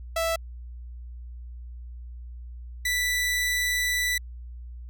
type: tone pair in turn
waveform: sawtooth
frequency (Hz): 659.3 / 1975.7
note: E5 / B6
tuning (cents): 0 / 0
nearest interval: octave + perfect fifth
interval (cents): 1900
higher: second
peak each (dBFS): -20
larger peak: neither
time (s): 0.16-0.36 / 2.85-4.18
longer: second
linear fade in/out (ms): 5
effects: added 60 Hz sine -37 dBFS peak until 4.89 s